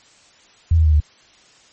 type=tone with pitch steps; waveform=sine; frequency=82.5 / 79.78 / 77.15 / 74.61 Hz; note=E2 / D#2 / D#2 / D2; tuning=+2 / +44 / -14 / +28 cents; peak=-10 dBFS; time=0.71-1.002 s; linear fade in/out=5 ms; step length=73 ms; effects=white hiss -51 dBFS RMS until 1.72 s + MP3 32 kbps